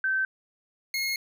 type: tone pair in turn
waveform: sine / 25% pulse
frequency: 1546 / 2158 Hz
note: G6 / C#7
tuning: -24 / -47 cents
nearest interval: tritone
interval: 577 cents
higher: second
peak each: -23 dBFS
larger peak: neither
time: 0.04-0.25 / 0.94-1.16 s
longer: second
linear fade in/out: 2 ms
effects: none